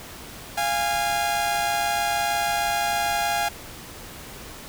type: tone pair together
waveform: sawtooth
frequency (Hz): 694.7 / 821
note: F5 / G#5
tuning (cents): -9 / -20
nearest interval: minor third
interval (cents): 289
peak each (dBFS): -22 / -20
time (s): 0.57-3.49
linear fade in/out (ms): 10
effects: pink hiss -40 dBFS RMS until 4.68 s